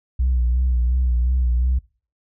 sine tone with vibrato, 61.74 Hz, B1, in tune, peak -14 dBFS, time 0.19-1.79 s, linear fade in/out 10 ms, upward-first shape sine, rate 2.8 Hz, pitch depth 57 cents each way, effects noise-tail reverb RT60 0.4 s tail -24 dB re dry + tanh soft clip ceiling -13 dBFS

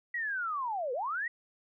sine linear two-way sweep, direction down then up, 1952 to 468.7 to 1952 Hz, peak -31 dBFS, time 0.14-1.28 s, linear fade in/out 5 ms, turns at 0.93 s, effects none

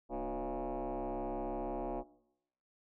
sine tone with frequency modulation, 164.81 Hz, E3, in tune, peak -34 dBFS, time 0.09-2.04 s, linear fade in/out 50 ms, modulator 132 Hz, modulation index 5.3, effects noise-tail reverb RT60 0.8 s tail -20 dB re dry + tanh soft clip ceiling -32 dBFS

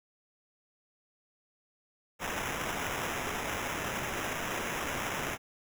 white noise with sample-and-hold, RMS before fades -35 dBFS, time 2.19-5.38 s, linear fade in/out 50 ms, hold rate 4410 Hz, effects none

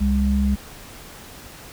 sine tone pair together, 67.2 / 202.8 Hz, C2 / G#3, +47 / -41 cents, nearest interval octave + perfect fifth, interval 1912 cents, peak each -19 dBFS, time 0-0.56 s, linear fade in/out 20 ms, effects pink hiss -41 dBFS RMS until 1.72 s

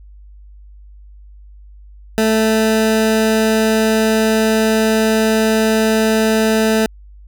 20% pulse tone, 220 Hz, A3, in tune, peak -7 dBFS, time 2.18-6.86 s, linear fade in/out 0 ms, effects added 50 Hz sine -37 dBFS peak until 7.27 s

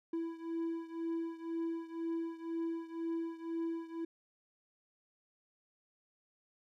triangle beating tone pair, 330.5 / 332.5 Hz, E4 / E4, +5 / +15 cents, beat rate 2 Hz, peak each -36 / -39 dBFS, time 0.13-4.05 s, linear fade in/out 5 ms, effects none

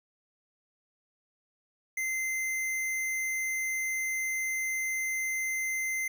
square tone, 2074 Hz, C7, 16 cents flat, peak -30 dBFS, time 1.97-6.08 s, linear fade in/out 5 ms, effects none

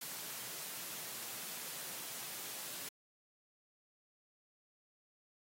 white high-pass noise, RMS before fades -45 dBFS, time 0.01-2.89 s, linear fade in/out 5 ms, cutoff 110 Hz, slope 96 dB/octave, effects AAC 48 kbps

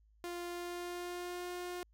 sawtooth tone with pitch glide, 349.2 to 356.1 Hz, F4 to F4, 0 to +34 cents, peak -36 dBFS, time 0.24-1.83 s, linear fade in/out 0 ms, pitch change +34 cents, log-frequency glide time 0.48-1.49 s, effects added 53 Hz sine -64 dBFS peak until 1.93 s

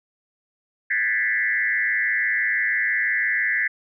sine tone with frequency modulation, 1864.7 Hz, A#6, in tune, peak -19 dBFS, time 0.9-3.68 s, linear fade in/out 10 ms, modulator 106 Hz, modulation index 2.2, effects none

